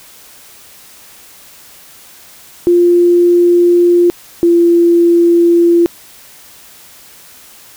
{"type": "tone pair in turn", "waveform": "sine", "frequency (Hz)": [349.2, 342.2], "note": ["F4", "F4"], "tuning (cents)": [0, -35], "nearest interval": "unison", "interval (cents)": 35, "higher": "first", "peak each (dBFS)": -5, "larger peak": "neither", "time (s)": [[2.67, 4.1], [4.43, 5.86]], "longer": "neither", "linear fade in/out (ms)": 0, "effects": ["white hiss -39 dBFS RMS until 7.76 s"]}